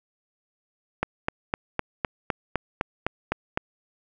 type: click train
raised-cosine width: 0.5 ms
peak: -8 dBFS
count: 11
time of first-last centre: 1.03-3.575 s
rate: 3.93 Hz
effects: none